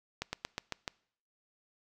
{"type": "slowing click train", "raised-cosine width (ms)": 0.2, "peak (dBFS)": -17, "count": 6, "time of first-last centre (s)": [0.22, 0.878], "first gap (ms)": 110, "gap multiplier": 1.09, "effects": ["noise-tail reverb RT60 0.6 s tail -24 dB re dry"]}